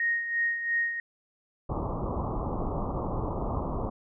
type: tone with tremolo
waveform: sine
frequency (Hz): 1864.7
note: A#6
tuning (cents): 0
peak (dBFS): -23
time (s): 0-1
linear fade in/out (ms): 2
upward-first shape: sine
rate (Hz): 2.9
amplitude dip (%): 60
type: low-pass noise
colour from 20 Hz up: pink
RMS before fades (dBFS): -31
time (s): 1.69-3.9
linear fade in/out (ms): 10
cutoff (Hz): 1200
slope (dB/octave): 96
effects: none